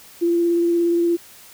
sine tone with vibrato, 341.9 Hz, F4, 37 cents flat, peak -15 dBFS, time 0.21-1.17 s, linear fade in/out 20 ms, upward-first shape sine, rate 17 Hz, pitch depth 12 cents each way, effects white hiss -45 dBFS RMS until 1.53 s

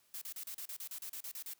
blue noise bursts, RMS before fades -44 dBFS, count 13, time 0.14-1.535 s, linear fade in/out 2 ms, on 75 ms, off 35 ms, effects white hiss -71 dBFS RMS until 1.59 s + high-pass 60 Hz 12 dB/octave

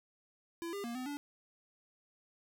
square tone with pitch steps, 336.9 / 401.4 / 235.5 / 254.3 / 288.4 Hz, E4 / G4 / A#3 / C4 / D4, +38 / +41 / +18 / -49 / -31 cents, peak -39 dBFS, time 0.62-1.17 s, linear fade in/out 0 ms, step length 110 ms, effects none

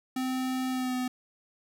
square tone with pitch glide, 258.1 to 252.6 Hz, C4 to B3, -23 to +39 cents, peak -29 dBFS, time 0.16-1.08 s, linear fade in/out 5 ms, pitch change -38 cents, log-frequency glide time 0.7-0.95 s, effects none

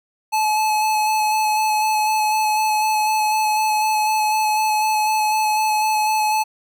square tone with vibrato, 860 Hz, A5, 40 cents flat, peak -17 dBFS, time 0.32-6.44 s, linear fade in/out 20 ms, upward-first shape square, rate 4 Hz, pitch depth 12 cents each way, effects none

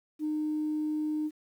sine tone, 305.6 Hz, D#4, 31 cents flat, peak -27 dBFS, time 0.19-1.31 s, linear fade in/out 50 ms, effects tanh soft clip ceiling -24 dBFS + 10-bit

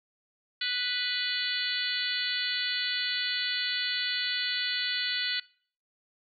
harmonic tone with a mistuned harmonic, 493.9 Hz, B4, in tune, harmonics 3 / 4 / 5 / 6 / 7 / 8 / 9, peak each -36 / -36 / -39 / -35 / -35 / -34 / -36 dBFS, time 0.61-5.4 s, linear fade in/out 5 ms, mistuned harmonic 8, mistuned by +42 cents, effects noise-tail reverb RT60 0.5 s tail -22 dB re dry

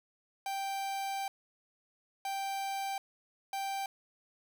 45% pulse tone bursts at uneven times, 784 Hz, G5, in tune, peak -34 dBFS, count 3, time 0.46-1.28 / 2.25-2.98 / 3.53-3.86 s, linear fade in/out 2 ms, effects none

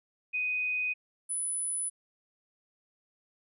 sine tone pair in turn, 2496 / 9984 Hz, D#7 / D#9, +5 / +5 cents, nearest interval 2 octaves, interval 2400 cents, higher second, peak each -28 / -30 dBFS, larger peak first, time 0.33-0.94 / 1.29-1.9 s, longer neither, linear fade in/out 20 ms, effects none

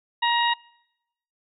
harmonic tone, 945 Hz, A#5, 23 cents sharp, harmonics 1 / 2 / 3 / 4, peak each -21 / -26 / -28 / -28 dBFS, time 0.22-0.54 s, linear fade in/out 10 ms, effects noise-tail reverb RT60 0.9 s tail -26 dB re dry

